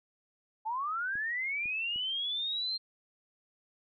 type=linear sweep; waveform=sine; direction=up; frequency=848 to 4200 Hz; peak=-31 dBFS; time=0.65-2.78 s; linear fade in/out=20 ms
type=clicks; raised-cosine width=3 ms; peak=-38 / -39 / -39 dBFS; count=3; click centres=1.155 / 1.657 / 1.96 s
effects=none